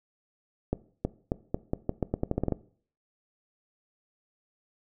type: accelerating click train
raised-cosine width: 2 ms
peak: -13 dBFS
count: 14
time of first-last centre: 0.73-2.523 s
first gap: 320 ms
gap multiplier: 0.84
effects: noise-tail reverb RT60 0.5 s tail -19 dB re dry